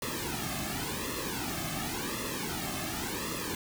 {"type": "noise with flanger", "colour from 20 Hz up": "pink", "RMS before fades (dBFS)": -35, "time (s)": [0.02, 3.55], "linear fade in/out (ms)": 2, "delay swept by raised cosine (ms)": [1.3, 2.12], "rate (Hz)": 0.91, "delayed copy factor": -0.9, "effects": []}